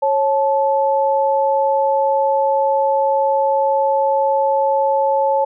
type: tone pair together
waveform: sine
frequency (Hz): 548 / 869.9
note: C#5 / A5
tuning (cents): -20 / -20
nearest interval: minor sixth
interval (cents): 800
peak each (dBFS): -16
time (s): 0.02-5.45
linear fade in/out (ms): 10
effects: none